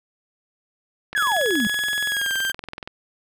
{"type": "click train", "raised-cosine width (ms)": 0.3, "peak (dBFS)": -17, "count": 38, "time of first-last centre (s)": [1.13, 2.875], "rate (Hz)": 21.2}
{"type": "exponential sweep", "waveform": "sine", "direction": "down", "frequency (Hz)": [1760, 196], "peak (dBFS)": -20, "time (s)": [1.15, 1.67], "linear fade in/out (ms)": 0}
{"type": "tone with pitch glide", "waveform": "30% pulse", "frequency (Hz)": [1681, 1577.5], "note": ["G#6", "G6"], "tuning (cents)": [20, 10], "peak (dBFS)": -19, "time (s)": [1.16, 2.52], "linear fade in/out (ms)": 10, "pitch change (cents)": -110, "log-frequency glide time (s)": [2.08, 2.33]}
{"effects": []}